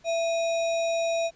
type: tone with sample-and-hold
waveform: sine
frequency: 666 Hz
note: E5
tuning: 18 cents sharp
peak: -23 dBFS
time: 0.04-1.31 s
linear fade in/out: 50 ms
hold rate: 3150 Hz
effects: pink hiss -60 dBFS RMS until 1.35 s + resampled to 16000 Hz